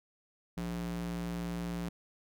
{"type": "tone with high-pass filter", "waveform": "square", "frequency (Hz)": 58.27, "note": "A#1", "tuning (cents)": 0, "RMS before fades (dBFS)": -37, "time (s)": [0.57, 1.89], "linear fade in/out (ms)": 5, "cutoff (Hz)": 130, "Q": 3.7, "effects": []}